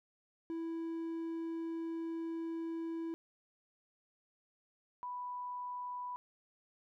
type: tone pair in turn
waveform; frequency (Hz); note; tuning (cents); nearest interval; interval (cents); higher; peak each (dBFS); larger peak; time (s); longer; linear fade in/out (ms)
triangle / sine; 329.6 / 987.7; E4 / B5; 0 / 0; octave + perfect fifth; 1900; second; -35 / -39; first; 0.5-3.14 / 5.03-6.16; first; 0
effects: none